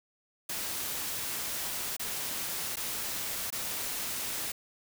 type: noise with dropouts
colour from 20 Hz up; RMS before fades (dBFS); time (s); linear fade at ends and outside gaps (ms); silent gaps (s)
white; -35; 0.49-4.52; 5; 1.967-1.995 / 2.758-2.768 / 3.504-3.524
effects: none